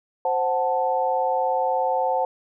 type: chord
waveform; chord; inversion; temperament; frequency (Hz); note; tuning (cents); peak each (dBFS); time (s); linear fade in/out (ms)
sine; F# diminished; second; equal; 523.3 / 740 / 880; C5 / F#5 / A5; 0 / 0 / 0; -24; 0.25-2.25; 2
effects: none